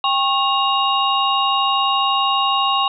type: tone cluster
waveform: sine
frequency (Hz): 793 / 1093 / 2822 / 3774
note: G5 / C#6 / F7 / A#7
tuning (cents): +20 / -25 / +17 / +21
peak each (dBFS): -21 / -18 / -21 / -24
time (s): 0.04-2.88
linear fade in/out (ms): 2
effects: none